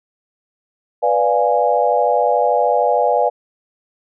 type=chord; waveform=sine; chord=B diminished seventh; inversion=none; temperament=equal; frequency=493.9 / 587.3 / 698.5 / 830.6 Hz; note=B4 / D5 / F5 / Ab5; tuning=0 / 0 / 0 / 0 cents; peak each=-18 dBFS; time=1.02-3.3 s; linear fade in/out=20 ms; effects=none